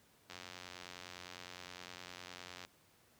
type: click train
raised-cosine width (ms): 0.2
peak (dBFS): -30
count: 212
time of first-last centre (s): 0.3-2.65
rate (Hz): 89.8
effects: pink hiss -68 dBFS RMS until 3.19 s + high-pass 80 Hz 12 dB/octave